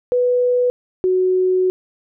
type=tone pair in turn; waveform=sine; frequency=493.9 / 370 Hz; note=B4 / F#4; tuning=0 / 0 cents; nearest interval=perfect fourth; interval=500 cents; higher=first; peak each=-13 dBFS; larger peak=neither; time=0.12-0.7 / 1.04-1.7 s; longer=second; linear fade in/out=0 ms; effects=none